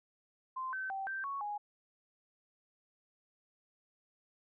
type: tone with pitch steps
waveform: sine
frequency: 1040 / 1537 / 776 / 1565 / 1110 / 828 Hz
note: C6 / G6 / G5 / G6 / C#6 / G#5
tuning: -11 / -35 / -18 / -3 / +2 / -5 cents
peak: -36 dBFS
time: 0.56-1.58 s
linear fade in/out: 10 ms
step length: 170 ms
effects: none